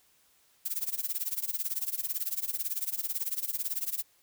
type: noise with tremolo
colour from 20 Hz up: violet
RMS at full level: -30 dBFS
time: 0.65-4.03 s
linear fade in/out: 10 ms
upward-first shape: sine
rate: 18 Hz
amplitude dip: 90%
effects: white hiss -66 dBFS RMS until 4.22 s